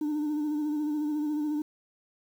sine tone with vibrato, 300 Hz, D4, 37 cents sharp, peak -24 dBFS, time 0.01-1.62 s, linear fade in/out 5 ms, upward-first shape sine, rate 14 Hz, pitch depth 39 cents each way, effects tanh soft clip ceiling -26 dBFS + 9-bit

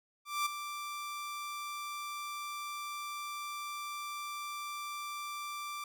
sawtooth tone with ADSR envelope, 1176 Hz, D6, 2 cents sharp, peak -25 dBFS, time 0.25-5.84 s, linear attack 210 ms, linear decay 10 ms, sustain -10 dB, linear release 3 ms, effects none

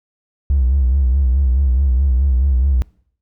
triangle tone with vibrato, 65.7 Hz, C2, 8 cents sharp, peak -8 dBFS, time 0.5-2.82 s, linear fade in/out 0 ms, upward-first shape sine, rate 4.7 Hz, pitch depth 120 cents each way, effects noise-tail reverb RT60 0.6 s tail -25 dB re dry + tanh soft clip ceiling -8 dBFS

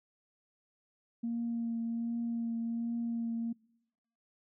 sine tone with vibrato, 232.2 Hz, A#3, 7 cents flat, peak -31 dBFS, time 1.23-3.53 s, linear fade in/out 10 ms, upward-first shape triangle, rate 1.3 Hz, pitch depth 18 cents each way, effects noise-tail reverb RT60 0.9 s tail -26 dB re dry + tanh soft clip ceiling -27 dBFS

